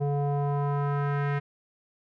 square tone with low-pass filter sweep, 143 Hz, D3, 46 cents flat, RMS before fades -27 dBFS, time 0-1.4 s, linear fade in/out 20 ms, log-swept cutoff 590 to 1900 Hz, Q 2.3, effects none

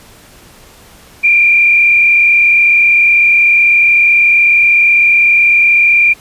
sine tone with frequency modulation, 2390 Hz, D7, 30 cents sharp, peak -5 dBFS, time 1.23-6.14 s, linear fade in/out 20 ms, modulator 36.1 Hz, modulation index 1.4, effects pink hiss -40 dBFS RMS until 6.2 s + resampled to 32000 Hz

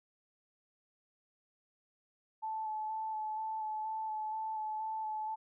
sine tone with vibrato, 870 Hz, A5, 20 cents flat, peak -35 dBFS, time 2.42-5.36 s, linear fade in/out 20 ms, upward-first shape square, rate 2.1 Hz, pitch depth 14 cents each way, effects none

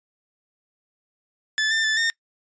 sawtooth tone with pitch steps, 1740 / 1790 / 1751 / 1825 Hz, A6 / A6 / A6 / A#6, -20 / +29 / -9 / -37 cents, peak -16 dBFS, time 1.58-2.1 s, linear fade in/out 0 ms, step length 130 ms, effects noise-tail reverb RT60 0.1 s tail -23 dB re dry + resampled to 16000 Hz

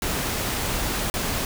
pink noise with dropouts, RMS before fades -26 dBFS, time 0.02-1.45 s, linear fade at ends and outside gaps 1 ms, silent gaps 1.1-1.14 s, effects none

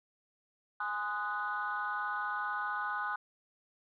sine chord, Ab dominant seventh, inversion none, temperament equal with one note detuned, 830.6 / 1030.9 / 1244.5 / 1480 Hz, Ab5 / C6 / Eb6 / Gb6, 0 / -26 / 0 / 0 cents, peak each -39 / -40 / -37 / -36 dBFS, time 0.8-3.16 s, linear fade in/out 5 ms, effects tanh soft clip ceiling -25 dBFS

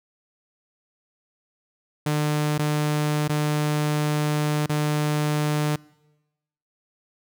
sawtooth tone with dropouts, 150 Hz, D3, 37 cents sharp, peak -17 dBFS, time 2.06-5.76 s, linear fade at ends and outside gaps 5 ms, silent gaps 2.58-2.591 / 3.279-3.294 / 4.663-4.694 s, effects noise-tail reverb RT60 1.0 s tail -24 dB re dry

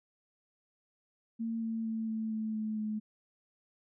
sine tone with pitch steps, 227.4 / 225.2 / 223 / 220.8 / 218.6 / 216.5 / 214.4 Hz, A#3 / A3 / A3 / A3 / A3 / A3 / A3, -43 / +40 / +23 / +6 / -11 / -28 / -45 cents, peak -32 dBFS, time 1.39-3 s, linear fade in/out 20 ms, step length 230 ms, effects none

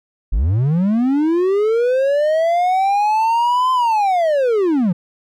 triangle linear two-way sweep, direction up then down, 40.05 to 1034 to 162.1 Hz, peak -11 dBFS, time 0.32-4.93 s, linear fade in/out 10 ms, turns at 3.72 s, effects none

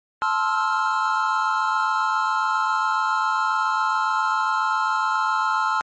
triangle chord, F major seventh, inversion first, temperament just, 873.1 / 1047.7 / 1309.6 / 1396.9 Hz, A5 / C6 / E6 / F6, -14 / +2 / -12 / 0 cents, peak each -23 dBFS, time 0.22-5.81 s, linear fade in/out 0 ms, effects MP3 32 kbps

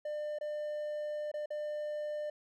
triangle tone with dropouts, 599 Hz, D5, 34 cents sharp, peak -33 dBFS, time 0.05-2.3 s, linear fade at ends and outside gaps 5 ms, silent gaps 0.387-0.41 / 1.316-1.339 / 1.459-1.504 s, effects none

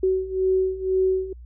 sine beating tone pair, 374.9 / 376.9 Hz, F#4 / F#4, +23 / +32 cents, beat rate 2 Hz, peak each -24 / -21 dBFS, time 0.03-1.33 s, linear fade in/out 5 ms, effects added 60 Hz sine -39 dBFS peak until 1.45 s

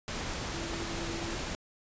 sine tone in noise, 335.6 Hz, E4, 31 cents sharp, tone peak -40 dBFS, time 0.54-1.35 s, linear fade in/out 0 ms, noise pink, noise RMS -36 dBFS, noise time 0.08-1.55 s, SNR -7 dB, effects resampled to 16000 Hz

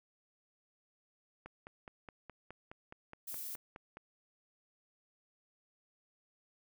click train, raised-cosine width 0.5 ms, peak -33 dBFS, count 13, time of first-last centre 1.46-3.97 s, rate 4.78 Hz
violet noise, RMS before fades -43 dBFS, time 3.27-3.56 s, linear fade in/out 10 ms
effects none

